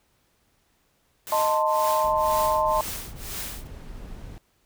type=noise with tremolo; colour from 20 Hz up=white; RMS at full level=-32 dBFS; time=1.27-3.67 s; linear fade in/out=0 ms; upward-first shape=triangle; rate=2 Hz; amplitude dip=100%
type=chord; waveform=sine; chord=A diminished; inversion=second; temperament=equal with one note detuned; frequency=622.3 / 888.7 / 1046.5 Hz; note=Eb5 / A5 / C6; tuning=0 / +17 / 0 cents; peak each=-24 dBFS; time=1.32-2.81 s; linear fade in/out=2 ms
type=noise; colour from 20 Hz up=brown; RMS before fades=-39 dBFS; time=2.04-4.38 s; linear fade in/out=0 ms
effects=pink hiss -67 dBFS RMS until 4.65 s